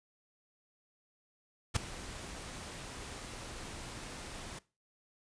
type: noise with ADSR envelope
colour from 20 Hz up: pink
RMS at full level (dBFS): -28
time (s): 1.74-4.59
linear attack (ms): 25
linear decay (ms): 3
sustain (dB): -17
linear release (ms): 6
effects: noise-tail reverb RT60 0.3 s tail -20 dB re dry + resampled to 22050 Hz